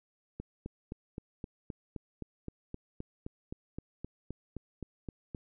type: click train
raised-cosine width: 3 ms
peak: -26 dBFS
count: 20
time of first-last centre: 0.4-5.348 s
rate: 3.84 Hz
effects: none